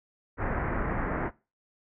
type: low-pass noise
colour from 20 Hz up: pink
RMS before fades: -30 dBFS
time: 0.37-1.31 s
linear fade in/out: 50 ms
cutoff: 2000 Hz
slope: 48 dB/octave
effects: noise-tail reverb RT60 0.3 s tail -21 dB re dry